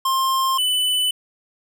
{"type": "tone pair in turn", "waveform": "square", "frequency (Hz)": [1059, 2995], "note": ["C6", "F#7"], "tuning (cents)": [21, 20], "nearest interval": "octave + tritone", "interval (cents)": 1799, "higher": "second", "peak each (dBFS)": -18, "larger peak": "neither", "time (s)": [[0.05, 0.58], [0.58, 1.11]], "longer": "neither", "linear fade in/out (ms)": 5, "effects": []}